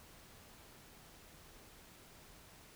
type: silence
effects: pink hiss -59 dBFS RMS until 2.75 s